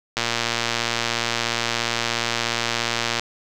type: click train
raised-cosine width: 0.2 ms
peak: -4 dBFS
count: 355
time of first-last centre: 0.17-3.196 s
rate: 117 Hz
effects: none